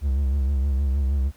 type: tone with vibrato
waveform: triangle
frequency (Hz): 68.4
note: C#2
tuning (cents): -23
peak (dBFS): -17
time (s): 0.01-1.32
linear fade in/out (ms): 50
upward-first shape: sine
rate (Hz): 6.4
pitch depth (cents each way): 80
effects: pink hiss -56 dBFS RMS until 1.36 s